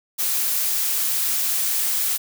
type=noise; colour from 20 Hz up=blue; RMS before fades=-22 dBFS; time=0.18-2.18 s; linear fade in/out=20 ms; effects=none